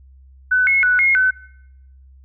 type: tone with pitch steps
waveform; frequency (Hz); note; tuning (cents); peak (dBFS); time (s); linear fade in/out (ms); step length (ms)
sine; 1502 / 2176 / 1482 / 2153 / 1515; F#6 / C#7 / F#6 / C7 / F#6; +26 / -33 / +2 / +49 / +40; -12; 0.51-1.31; 10; 160
effects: noise-tail reverb RT60 0.8 s tail -22 dB re dry + added 66 Hz sine -43 dBFS peak until 2.24 s